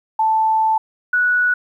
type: tone pair in turn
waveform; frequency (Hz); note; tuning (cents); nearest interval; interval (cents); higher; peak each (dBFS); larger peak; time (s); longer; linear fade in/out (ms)
sine; 880 / 1471; A5 / F#6; 0 / -11; major sixth; 889; second; -13; neither; 0.19-0.78 / 1.13-1.54; first; 5
effects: 9-bit